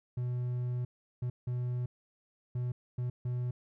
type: tone bursts at uneven times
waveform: triangle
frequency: 123.47 Hz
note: B2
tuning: in tune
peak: -29 dBFS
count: 6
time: 0.17-0.85 / 1.22-1.3 / 1.47-1.86 / 2.55-2.72 / 2.98-3.1 / 3.25-3.51 s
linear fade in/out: 5 ms
effects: none